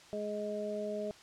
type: harmonic tone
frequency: 209.2 Hz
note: G#3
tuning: 13 cents sharp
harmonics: 1 / 2 / 3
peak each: -41 / -39 / -37 dBFS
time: 0.13-1.11 s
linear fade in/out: 0 ms
effects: white hiss -56 dBFS RMS until 1.22 s + low-pass 6000 Hz 12 dB/octave